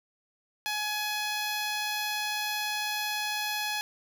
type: tone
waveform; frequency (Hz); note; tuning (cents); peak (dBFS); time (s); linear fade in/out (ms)
10% pulse; 842; G#5; +24; -21; 0.66-3.81; 0
effects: none